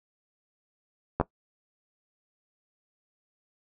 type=clicks; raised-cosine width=1 ms; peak=-10 dBFS; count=2; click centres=1.2 / 1.212 s; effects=noise-tail reverb RT60 0.1 s tail -19 dB re dry